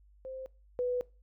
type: tone pair in turn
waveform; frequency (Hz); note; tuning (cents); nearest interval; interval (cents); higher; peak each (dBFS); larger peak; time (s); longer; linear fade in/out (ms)
sine; 523.3 / 495.1; C5 / B4; 0 / +4; minor second; 96; first; -39 / -28; second; 0.25-0.46 / 0.79-1.01; second; 0
effects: noise-tail reverb RT60 0.3 s tail -22 dB re dry + added 50 Hz sine -58 dBFS peak until 1.22 s